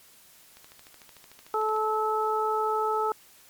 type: click train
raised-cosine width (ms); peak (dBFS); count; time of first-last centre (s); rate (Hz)
0.2; -31; 17; 0.57-1.764; 13.4
type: harmonic tone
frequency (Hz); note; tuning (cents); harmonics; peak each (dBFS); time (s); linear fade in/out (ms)
433.6; A4; -25; 1 / 2 / 3; -28 / -28 / -28; 1.54-3.12; 2
effects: white hiss -55 dBFS RMS until 3.49 s + MP3 96 kbps